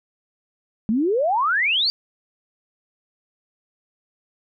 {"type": "exponential sweep", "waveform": "sine", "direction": "up", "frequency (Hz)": [205.1, 4761], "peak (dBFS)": -17, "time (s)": [0.89, 1.9], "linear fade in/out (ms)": 0, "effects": []}